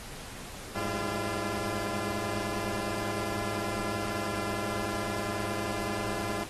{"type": "tone cluster", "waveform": "10% pulse", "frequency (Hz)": [105.3, 200.7, 342.3], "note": ["G#2", "G3", "F4"], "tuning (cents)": [24, 41, -35], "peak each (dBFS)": -29, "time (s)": [0.75, 6.44], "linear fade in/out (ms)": 5, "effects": ["pink hiss -44 dBFS RMS until 6.49 s", "AAC 32 kbps"]}